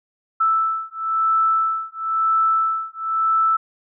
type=beating tone pair; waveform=sine; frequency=1318.5 / 1319.49 Hz; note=E6 / E6; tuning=0 / +1 cents; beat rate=0.99 Hz; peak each=-20 dBFS; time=0.4-3.57 s; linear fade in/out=10 ms; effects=none